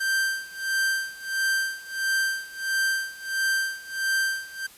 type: tone with tremolo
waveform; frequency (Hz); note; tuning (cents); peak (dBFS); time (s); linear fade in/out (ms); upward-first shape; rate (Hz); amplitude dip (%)
45% pulse; 1569; G6; +1; -21; 0-4.67; 10; sine; 1.5; 90
effects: white hiss -50 dBFS RMS until 4.77 s + resampled to 32000 Hz

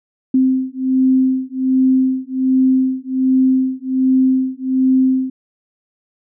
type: beating tone pair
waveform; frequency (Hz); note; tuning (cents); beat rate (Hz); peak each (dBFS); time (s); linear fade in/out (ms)
sine; 260 / 261.3; C4 / C4; -11 / -2; 1.3; -15; 0.34-5.3; 5
effects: none

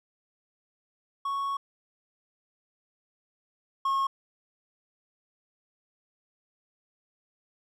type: tone pair in turn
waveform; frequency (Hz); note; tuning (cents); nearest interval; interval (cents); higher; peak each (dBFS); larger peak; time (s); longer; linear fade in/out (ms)
triangle; 1108.7 / 1086.5; C#6 / C#6; 0 / -35; unison; 35; first; -26 / -22; second; 1.25-1.57 / 3.85-4.07; first; 5
effects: none

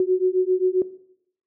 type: beating tone pair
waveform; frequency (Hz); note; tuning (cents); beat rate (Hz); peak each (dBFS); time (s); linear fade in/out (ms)
sine; 365.9 / 373.4; F#4 / F#4; -19 / +16; 7.5; -20; 0-0.82; 2
effects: noise-tail reverb RT60 0.7 s tail -17 dB re dry

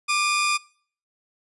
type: tone pair together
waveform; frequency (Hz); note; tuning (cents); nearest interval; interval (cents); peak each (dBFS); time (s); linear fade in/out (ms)
sawtooth; 1184.1 / 2466; D6 / D#7; +14 / -16; octave + minor second; 1270; -19; 0.08-0.58; 20
effects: noise-tail reverb RT60 0.5 s tail -23 dB re dry + resampled to 24000 Hz

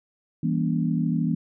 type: chord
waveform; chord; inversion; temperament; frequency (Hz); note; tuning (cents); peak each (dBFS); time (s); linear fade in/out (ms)
sine; E diminished seventh; none; just; 164.81 / 197.78 / 237.3 / 284.8; E3 / G3 / Bb3 / Db4; 0 / +16 / +31 / +47; -24 / -30 / -26 / -30; 0.43-1.35; 5
effects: none

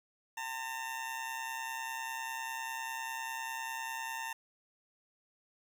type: tone with amplitude modulation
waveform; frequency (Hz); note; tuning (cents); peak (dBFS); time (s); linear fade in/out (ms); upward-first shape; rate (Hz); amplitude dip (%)
20% pulse; 905; A5; +48; -30; 0.37-4.33; 5; sine; 130; 60
effects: none

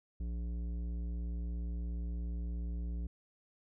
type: tone with tanh clipping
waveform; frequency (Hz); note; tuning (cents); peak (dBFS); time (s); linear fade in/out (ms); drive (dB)
sine; 58.5; A#1; +7; -37; 0.2-3.07; 5; 12
effects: none

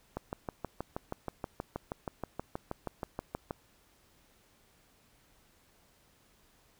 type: click train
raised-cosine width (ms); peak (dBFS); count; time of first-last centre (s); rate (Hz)
1; -21; 22; 0.17-3.509; 6.29
effects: pink hiss -66 dBFS RMS until 6.79 s

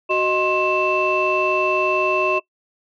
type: tone cluster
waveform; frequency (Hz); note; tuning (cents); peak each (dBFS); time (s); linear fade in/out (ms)
sine; 371.9 / 621 / 1060 / 2658; F#4 / D#5 / C6 / E7; +9 / -3 / +22 / +14; -21; 0.09-2.4; 20
effects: noise-tail reverb RT60 0.1 s tail -21 dB re dry + tanh soft clip ceiling -9 dBFS

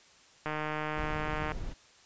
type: click train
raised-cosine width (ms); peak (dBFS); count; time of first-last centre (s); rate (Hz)
0.5; -19; 163; 0.46-1.519; 153
type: noise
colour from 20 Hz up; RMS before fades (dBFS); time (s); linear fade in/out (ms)
brown; -38; 0.96-1.74; 20
effects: white hiss -59 dBFS RMS until 2.05 s + resampled to 16000 Hz

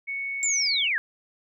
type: tone with pitch glide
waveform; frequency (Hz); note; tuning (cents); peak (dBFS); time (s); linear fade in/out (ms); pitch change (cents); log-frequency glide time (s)
sine; 2217 to 2241; C#7 to C#7; 0 to +18; -28; 0.07-0.89; 20; +18; 0.53-0.66
type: linear sweep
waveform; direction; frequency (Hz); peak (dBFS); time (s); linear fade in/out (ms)
sine; down; 7450 to 1568; -22; 0.43-0.98; 0
effects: none

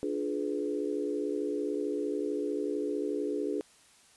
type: chord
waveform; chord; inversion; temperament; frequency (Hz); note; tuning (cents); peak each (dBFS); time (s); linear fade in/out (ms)
sine; D diminished seventh; none; equal with one note detuned; 293.7 / 349.2 / 420.4 / 493.9; D4 / F4 / Ab4 / Cb5; 0 / 0 / +21 / 0; -34 / -37 / -33 / -39; 0.03-3.61; 0
effects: white hiss -60 dBFS RMS until 4.16 s + resampled to 24000 Hz

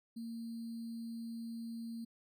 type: tone with sample-and-hold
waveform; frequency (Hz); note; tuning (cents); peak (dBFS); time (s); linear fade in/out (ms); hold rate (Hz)
sine; 230; A#3; -23; -40; 0.16-2.05; 10; 4410
effects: MP3 96 kbps

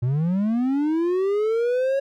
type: linear sweep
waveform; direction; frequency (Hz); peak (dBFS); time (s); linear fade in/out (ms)
triangle; up; 116.2 to 554.4; -17; 0.02-2; 10
effects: none

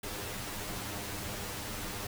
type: noise with comb filter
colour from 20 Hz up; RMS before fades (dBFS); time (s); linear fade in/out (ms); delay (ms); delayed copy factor
pink; -39; 0.03-2.07; 5; 9.9; +0.85
effects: none

